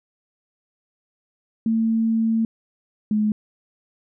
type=tone pair in turn; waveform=sine; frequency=224.8 / 212.6 Hz; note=A3 / G#3; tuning=+37 / +41 cents; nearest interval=minor second; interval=96 cents; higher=first; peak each=-17 dBFS; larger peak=neither; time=1.66-2.45 / 3.11-3.32 s; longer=first; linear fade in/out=2 ms; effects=none